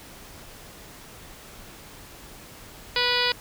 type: harmonic tone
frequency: 490.1 Hz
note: B4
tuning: 13 cents flat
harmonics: 1 / 2 / 3 / 4 / 5 / 6 / 7 / 8 / 9 / 10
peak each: -30 / -30 / -30 / -30 / -30 / -30 / -30 / -30 / -30 / -30 dBFS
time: 2.96-3.32 s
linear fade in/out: 2 ms
effects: pink hiss -45 dBFS RMS until 3.4 s